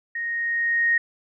sine tone with level ramp, 1864.7 Hz, A#6, in tune, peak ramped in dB -26 to -16 dBFS, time 0.15-0.98 s, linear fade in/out 5 ms, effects none

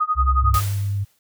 sine tone with tremolo, 1244.5 Hz, D#6, in tune, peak -15 dBFS, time 0-0.61 s, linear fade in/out 10 ms, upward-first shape sine, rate 11 Hz, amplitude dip 95%
sine tone, 67 Hz, C2, 42 cents sharp, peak -16 dBFS, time 0.15-0.6 s, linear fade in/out 50 ms
sine tone with vibrato, 100 Hz, G2, 35 cents sharp, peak -20 dBFS, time 0.42-1.05 s, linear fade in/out 20 ms, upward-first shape sine, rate 10 Hz, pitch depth 12 cents each way
white noise with exponential decay, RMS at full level -26 dBFS, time 0.54-1.19 s, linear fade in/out 2 ms, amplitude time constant 140 ms
effects none

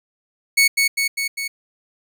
sawtooth tone with echo, 2217 Hz, C#7, in tune, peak -8 dBFS, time 0.57-0.68 s, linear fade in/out 10 ms, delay 200 ms, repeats 4, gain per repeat -3 dB, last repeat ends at 1.48 s, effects none

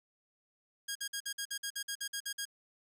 10% pulse tone bursts, 1631 Hz, G#6, 32 cents flat, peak -27 dBFS, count 13, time 0.88-2.454 s, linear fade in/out 10 ms, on 74 ms, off 51 ms, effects none

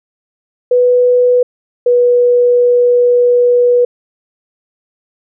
sine tone pair in turn, 493.9 / 487.7 Hz, B4 / B4, 0 / -22 cents, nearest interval unison, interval 22 cents, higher first, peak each -6 dBFS, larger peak neither, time 0.71-1.43 / 1.86-3.85 s, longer second, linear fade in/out 5 ms, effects none

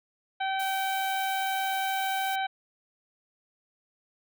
harmonic tone, 771 Hz, G5, 29 cents flat, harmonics 1 / 2 / 3 / 4 / 5, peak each -28 / -34 / -38 / -40 / -42 dBFS, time 0.4-2.47 s, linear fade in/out 10 ms
blue noise, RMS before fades -40 dBFS, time 0.59-2.36 s, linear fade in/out 10 ms
effects none

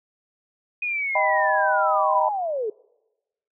sine linear sweep, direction down, 2489 to 404.1 Hz, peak -23 dBFS, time 0.82-2.7 s, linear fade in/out 5 ms
sine chord, Eb augmented, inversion none, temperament equal, 622.3 / 784 / 987.8 Hz, Eb5 / G5 / B5, 0 / 0 / 0 cents, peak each -23 dBFS, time 1.15-2.29 s, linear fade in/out 5 ms
effects noise-tail reverb RT60 1.0 s tail -25 dB re dry

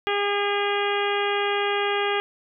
harmonic tone with a mistuned harmonic, 406.2 Hz, G#4, 38 cents flat, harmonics 1 / 2 / 3 / 4 / 5 / 6 / 7 / 8, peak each -25 / -28 / -30 / -31 / -32 / -33 / -33 / -34 dBFS, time 0.07-2.2 s, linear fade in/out 0 ms, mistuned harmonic 8, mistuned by +18 cents, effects none

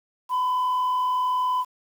sine tone with frequency modulation, 1006 Hz, B5, 32 cents sharp, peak -18 dBFS, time 0.29-1.65 s, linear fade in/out 50 ms, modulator 39.1 Hz, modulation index 0.36, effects tanh soft clip ceiling -20 dBFS + 8-bit

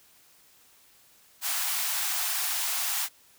white high-pass noise, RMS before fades -29 dBFS, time 1.41-3.09 s, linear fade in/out 50 ms, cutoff 680 Hz, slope 96 dB/octave, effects white hiss -59 dBFS RMS until 3.38 s

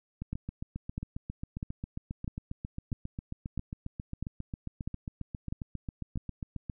two click trains, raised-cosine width 5 ms, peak -21 / -24 dBFS, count 10 / 49, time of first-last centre 0.33-6.174 / 0.22-6.698 s, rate 1.54 / 7.41 Hz, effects none

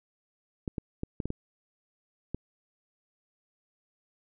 clicks, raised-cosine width 3 ms, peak -19 dBFS, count 7, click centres 0.678 / 0.782 / 1.034 / 1.202 / 1.256 / 1.304 / 2.346 s, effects none

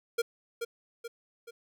square tone with echo, 466.2 Hz, A#4, in tune, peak -26 dBFS, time 0.18-0.22 s, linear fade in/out 10 ms, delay 430 ms, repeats 3, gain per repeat -6 dB, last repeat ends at 1.51 s, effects none

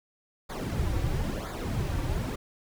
brown noise with flanger, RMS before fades -30 dBFS, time 0.49-2.36 s, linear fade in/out 10 ms, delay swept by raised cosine 0.35 to 4.85 ms, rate 1 Hz, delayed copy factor -0.75, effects none

